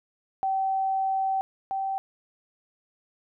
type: tone pair in turn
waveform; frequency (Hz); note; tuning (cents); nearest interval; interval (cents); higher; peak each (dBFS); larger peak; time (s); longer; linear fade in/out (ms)
sine; 770 / 774.9; G5 / G5; -31 / -20; unison; 11; second; -23 / -26; first; 0.43-1.41 / 1.71-1.98; first; 0
effects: none